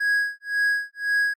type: tone with tremolo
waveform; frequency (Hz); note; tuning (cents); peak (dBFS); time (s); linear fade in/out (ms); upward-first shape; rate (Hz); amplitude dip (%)
triangle; 1656; G#6; -5; -16; 0-1.34; 10; sine; 1.9; 100
effects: Opus 48 kbps